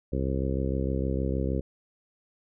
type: harmonic tone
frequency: 66.5 Hz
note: C2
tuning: 29 cents sharp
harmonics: 1 / 2 / 3 / 4 / 5 / 6 / 7 / 8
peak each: -29 / -32 / -34 / -35 / -36 / -37 / -37 / -38 dBFS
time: 0.12-1.61 s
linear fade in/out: 10 ms
effects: none